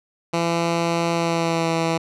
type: tone with pitch glide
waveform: 10% pulse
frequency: 168.6 to 164.65 Hz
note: E3 to E3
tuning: +39 to -2 cents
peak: -11 dBFS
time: 0.33-1.98 s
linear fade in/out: 10 ms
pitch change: -41 cents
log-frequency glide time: 1.13-1.71 s
effects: low-pass 7000 Hz 12 dB/octave